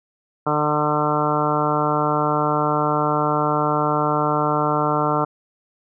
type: harmonic tone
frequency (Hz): 150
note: D3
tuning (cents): +37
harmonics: 1 / 2 / 3 / 4 / 5 / 6 / 7 / 8 / 9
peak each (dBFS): -26 / -26 / -26 / -26 / -26 / -26 / -26 / -26 / -26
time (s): 0.46-5.25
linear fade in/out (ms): 10
effects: none